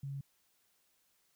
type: tone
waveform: sine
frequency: 138.59 Hz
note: C#3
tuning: in tune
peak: -38 dBFS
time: 0.03-0.21 s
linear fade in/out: 5 ms
effects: white hiss -74 dBFS RMS until 1.35 s